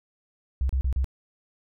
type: tone bursts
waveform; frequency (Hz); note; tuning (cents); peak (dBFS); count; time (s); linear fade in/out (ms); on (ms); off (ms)
sine; 65.41; C2; 0; -21; 4; 0.61-1.044; 0; 83; 34
effects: none